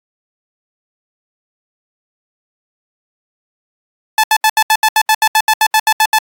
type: tone bursts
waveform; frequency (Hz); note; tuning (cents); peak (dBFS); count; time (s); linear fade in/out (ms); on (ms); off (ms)
sawtooth; 869; A5; -22; -4; 16; 4.18-6.186; 2; 56; 74
effects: AAC 64 kbps